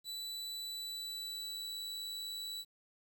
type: tone with pitch glide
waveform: 40% pulse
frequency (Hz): 3969 to 3944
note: B7 to B7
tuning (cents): +8 to -3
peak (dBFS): -39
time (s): 0.04-2.65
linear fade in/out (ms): 50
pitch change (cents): -11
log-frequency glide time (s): 0.59-1.75
effects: 11-bit